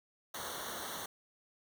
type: noise with comb filter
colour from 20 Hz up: pink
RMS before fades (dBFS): -42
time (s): 0.34-1.06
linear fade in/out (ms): 5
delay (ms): 0.4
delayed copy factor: -1
effects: none